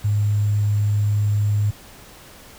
sine tone with sample-and-hold, 103.83 Hz, G#2, in tune, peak -16 dBFS, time 0.04-1.71 s, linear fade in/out 10 ms, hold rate 7350 Hz, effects pink hiss -44 dBFS RMS until 2.58 s

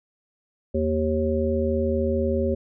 harmonic tone with a mistuned harmonic, 77.78 Hz, D#2, in tune, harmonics 1 / 3 / 5 / 7, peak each -26 / -26 / -26 / -26 dBFS, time 0.74-2.55 s, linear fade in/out 10 ms, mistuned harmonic 1, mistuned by +70 cents, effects none

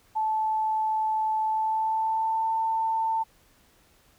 sine tone with pitch glide, 872 to 893.9 Hz, A5 to A5, -16 to +27 cents, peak -23 dBFS, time 0.15-3.24 s, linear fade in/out 20 ms, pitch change +43 cents, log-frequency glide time 1.42-2.52 s, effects pink hiss -61 dBFS RMS until 4.18 s

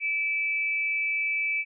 sine tone pair together, 2313 / 2596 Hz, D7 / E7, -27 / -27 cents, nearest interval major second, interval 200 cents, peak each -25 / -33 dBFS, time 0-1.65 s, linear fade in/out 50 ms, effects none

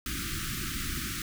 pink band-stop noise, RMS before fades -34 dBFS, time 0.06-1.22 s, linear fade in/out 2 ms, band 360 to 1200 Hz, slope 96 dB/octave, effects none

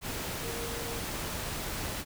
sine tone in noise, 466.2 Hz, A#4, in tune, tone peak -40 dBFS, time 0.41-1.03 s, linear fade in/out 50 ms, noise pink, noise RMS -36 dBFS, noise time 0.01-2.05 s, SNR -7 dB, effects none

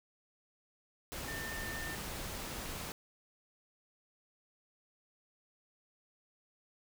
sine tone in noise, 1802 Hz, A6, 41 cents sharp, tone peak -42 dBFS, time 1.28-1.95 s, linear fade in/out 0 ms, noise pink, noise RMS -42 dBFS, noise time 1.12-2.92 s, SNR -3 dB, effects none

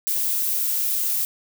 violet noise, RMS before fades -23 dBFS, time 0.07-1.25 s, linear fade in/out 0 ms, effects none

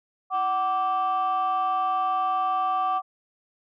sine tone pair together, 750 / 1167.5 Hz, F#5 / D6, +23 / -11 cents, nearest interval minor sixth, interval 766 cents, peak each -23 dBFS, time 0.3-3.02 s, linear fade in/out 50 ms, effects tanh soft clip ceiling -18 dBFS

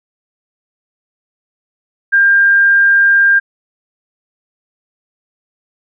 sine tone, 1599 Hz, G6, 34 cents sharp, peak -6 dBFS, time 2.12-3.4 s, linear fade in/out 20 ms, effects none

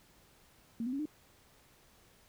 sine tone with pitch steps, 230 / 252.3 / 276.7 / 303.5 Hz, A#3 / B3 / C#4 / D#4, -23 / +37 / -3 / -43 cents, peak -33 dBFS, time 0.8-1.056 s, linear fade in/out 2 ms, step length 64 ms, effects pink hiss -64 dBFS RMS until 2.28 s

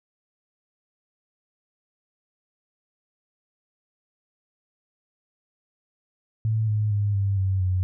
sine tone with pitch steps, 110.2 / 106.32 / 102.58 / 98.97 / 95.49 / 92.13 Hz, A2 / G#2 / G#2 / G2 / G2 / F#2, +3 / +41 / -21 / +17 / -45 / -7 cents, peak -20 dBFS, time 6.45-7.83 s, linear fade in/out 0 ms, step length 230 ms, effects none

